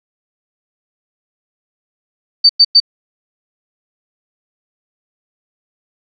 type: tone bursts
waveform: sine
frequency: 4585 Hz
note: D8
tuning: 42 cents flat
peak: -3 dBFS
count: 3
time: 2.44-2.802 s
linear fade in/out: 10 ms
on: 54 ms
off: 100 ms
effects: none